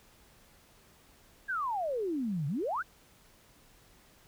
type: exponential two-way sweep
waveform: sine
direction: down then up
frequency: 1661.2 to 134.4 to 1661.2 Hz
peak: -30 dBFS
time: 1.48-2.83 s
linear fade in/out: 20 ms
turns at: 2.47 s
effects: pink hiss -61 dBFS RMS until 4.27 s